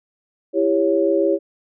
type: chord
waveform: sine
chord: C# diminished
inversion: first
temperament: just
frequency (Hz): 332.6 / 399.1 / 554.4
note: E4 / G4 / C#5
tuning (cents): +16 / +31 / 0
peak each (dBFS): -19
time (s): 0.53-1.39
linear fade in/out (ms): 50
effects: none